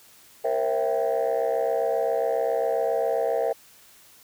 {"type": "chord", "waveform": "sine", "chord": "C dominant seventh", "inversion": "third", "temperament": "equal with one note detuned", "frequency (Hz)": [466.2, 533.6, 659.3, 784], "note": ["Bb4", "C5", "E5", "G5"], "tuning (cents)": [0, 34, 0, 0], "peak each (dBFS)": [-25, -26, -25, -29], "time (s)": [0.44, 3.53], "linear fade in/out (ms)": 10, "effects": ["tanh soft clip ceiling -16 dBFS", "white hiss -53 dBFS RMS until 4.23 s"]}